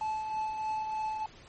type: tone with tremolo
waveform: triangle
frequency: 868 Hz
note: A5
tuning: 24 cents flat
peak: -27 dBFS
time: 0.01-1.26 s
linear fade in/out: 2 ms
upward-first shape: triangle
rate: 3.2 Hz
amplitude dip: 45%
effects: pink hiss -54 dBFS RMS until 1.48 s + MP3 32 kbps